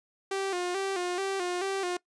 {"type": "tone with vibrato", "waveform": "sawtooth", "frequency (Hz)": 372.5, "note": "F#4", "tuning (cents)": 12, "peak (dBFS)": -25, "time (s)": [0.31, 1.97], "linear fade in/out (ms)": 5, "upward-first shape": "square", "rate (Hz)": 2.3, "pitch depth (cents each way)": 76, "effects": ["noise-tail reverb RT60 0.1 s tail -21 dB re dry", "resampled to 22050 Hz"]}